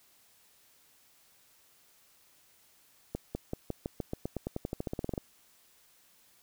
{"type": "accelerating click train", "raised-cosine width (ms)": 2, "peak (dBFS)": -20, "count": 21, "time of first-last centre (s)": [3.15, 5.178], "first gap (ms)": 200, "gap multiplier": 0.92, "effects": ["white hiss -64 dBFS RMS until 6.42 s"]}